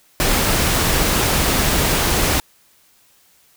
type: noise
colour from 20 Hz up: pink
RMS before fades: -17 dBFS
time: 0.2-2.4 s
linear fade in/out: 0 ms
effects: white hiss -55 dBFS RMS until 3.56 s